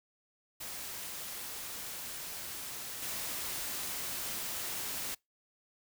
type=noise with level steps; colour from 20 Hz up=white; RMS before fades=-42 / -38 dBFS; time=0.6-5.15 s; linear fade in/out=10 ms; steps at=3.02 s; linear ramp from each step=5 ms; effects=noise-tail reverb RT60 0.2 s tail -26 dB re dry